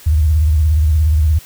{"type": "tone with vibrato", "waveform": "sine", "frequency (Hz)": 77.1, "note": "D#2", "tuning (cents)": -15, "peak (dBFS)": -9, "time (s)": [0.06, 1.39], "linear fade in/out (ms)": 10, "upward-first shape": "triangle", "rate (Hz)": 17, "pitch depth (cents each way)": 160, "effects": ["white hiss -40 dBFS RMS until 1.45 s"]}